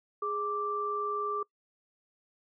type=tone pair together; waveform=sine; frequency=415.5 / 1174 Hz; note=G#4 / D6; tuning=+1 / -1 cents; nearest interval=octave + tritone; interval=1798 cents; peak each=-35 / -31 dBFS; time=0.22-1.43 s; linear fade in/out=5 ms; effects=noise-tail reverb RT60 0.1 s tail -23 dB re dry